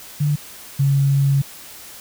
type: tone pair in turn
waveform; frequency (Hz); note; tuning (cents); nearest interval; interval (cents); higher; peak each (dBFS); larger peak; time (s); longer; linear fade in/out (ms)
sine; 146.83 / 138.59; D3 / C#3; 0 / 0; minor second; 100; first; -15 / -13; second; 0.2-0.36 / 0.79-1.42; second; 10
effects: white hiss -39 dBFS RMS until 2 s